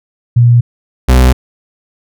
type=tone pair in turn; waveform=sine / 40% pulse; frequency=119.8 / 63.26 Hz; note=A#2 / B1; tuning=+48 / +42 cents; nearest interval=major seventh; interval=1106 cents; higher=first; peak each=-3 dBFS; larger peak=neither; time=0.36-0.61 / 1.08-1.33 s; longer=neither; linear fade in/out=10 ms; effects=none